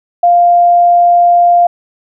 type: tone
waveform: sine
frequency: 698.5 Hz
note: F5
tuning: in tune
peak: -4 dBFS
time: 0.23-1.67 s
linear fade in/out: 5 ms
effects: none